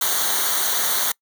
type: noise with comb filter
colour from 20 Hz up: white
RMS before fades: -21 dBFS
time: 0.01-1.12 s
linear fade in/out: 5 ms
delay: 0.39 ms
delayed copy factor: -0.8
effects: noise-tail reverb RT60 0.1 s tail -25 dB re dry